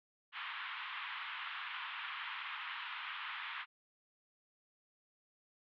pink band-pass noise, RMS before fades -44 dBFS, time 0.32-3.66 s, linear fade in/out 50 ms, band 980 to 3400 Hz, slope 48 dB/octave, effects none

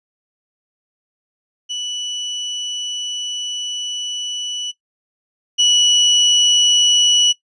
35% pulse tone pair in turn, 2960 / 2944 Hz, F#7 / F#7, 0 / -9 cents, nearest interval unison, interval 9 cents, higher first, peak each -20 / -9 dBFS, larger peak second, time 1.69-4.72 / 5.58-7.33 s, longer first, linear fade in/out 20 ms, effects noise-tail reverb RT60 0.1 s tail -17 dB re dry + resampled to 22050 Hz

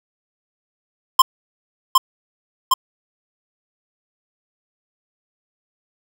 square tone with echo, 1046.5 Hz, C6, in tune, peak -6 dBFS, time 1.19-1.22 s, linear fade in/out 5 ms, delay 760 ms, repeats 2, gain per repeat -3 dB, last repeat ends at 2.74 s, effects none

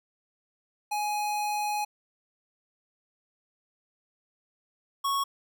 square tone pair in turn, 836 / 1106.3 Hz, G#5 / C#6, +11 / -4 cents, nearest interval perfect fourth, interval 485 cents, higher second, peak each -28 / -26 dBFS, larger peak second, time 0.91-1.85 / 5.04-5.24 s, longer first, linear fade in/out 10 ms, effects none

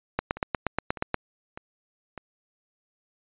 two click trains, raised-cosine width 0.5 ms, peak -22 / -9 dBFS, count 4 / 9, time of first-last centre 0.37-2.177 / 0.19-1.144 s, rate 1.66 / 8.39 Hz, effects resampled to 8000 Hz

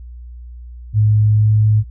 sine tone with pitch glide, 106.7 to 107.38 Hz, G#2 to A2, +47 to -42 cents, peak -9 dBFS, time 0.93-1.84 s, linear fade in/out 50 ms, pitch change +11 cents, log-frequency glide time 1.29-1.48 s, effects added 60 Hz sine -31 dBFS peak until 1.9 s

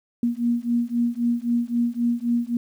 sine beating tone pair, 235.7 / 239.5 Hz, A#3 / A#3, +19 / +47 cents, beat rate 3.8 Hz, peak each -23 dBFS, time 0.23-2.57 s, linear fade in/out 2 ms, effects 9-bit

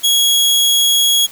sawtooth tone, 3322 Hz, G#7, in tune, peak -7 dBFS, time 0.03-1.27 s, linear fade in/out 20 ms, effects white hiss -37 dBFS RMS until 1.31 s

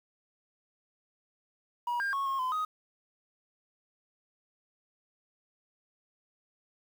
sine tone with pitch steps, 961 / 1603 / 1100 / 1080 / 1021 / 1252 Hz, B5 / G6 / C#6 / C#6 / C6 / D#6, -48 / +38 / -14 / -45 / -43 / +10 cents, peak -26 dBFS, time 1.87-2.65 s, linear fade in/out 5 ms, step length 130 ms, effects tanh soft clip ceiling -28 dBFS + 9-bit

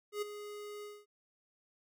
square tone with ADSR envelope, 415.3 Hz, G#4, in tune, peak -33 dBFS, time 0.12-1.06 s, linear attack 100 ms, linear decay 12 ms, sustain -11 dB, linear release 230 ms, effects none

